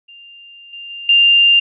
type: tone with level steps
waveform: sine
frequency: 2794 Hz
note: F7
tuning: in tune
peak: -37 / -29 / -27 / -7 dBFS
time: 0.08-1.6 s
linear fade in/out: 10 ms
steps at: 0.73 / 0.9 / 1.09 s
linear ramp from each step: 2 ms
effects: none